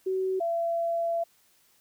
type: tone pair in turn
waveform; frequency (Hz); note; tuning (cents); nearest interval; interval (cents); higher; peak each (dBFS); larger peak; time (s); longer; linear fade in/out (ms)
sine; 377.4 / 674.8; F#4 / E5; +34 / +40; minor seventh; 1006; second; -25; neither; 0.06-0.4 / 0.4-1.24; second; 10
effects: white hiss -64 dBFS RMS until 1.8 s